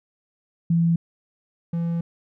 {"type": "tone pair in turn", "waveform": ["sine", "triangle"], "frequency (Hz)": [167.7, 168.63], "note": ["E3", "E3"], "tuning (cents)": [30, 40], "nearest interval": "unison", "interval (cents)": 10, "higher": "second", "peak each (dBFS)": [-16, -20], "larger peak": "first", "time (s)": [[0.7, 0.96], [1.73, 2.01]], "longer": "second", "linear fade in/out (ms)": 5, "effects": []}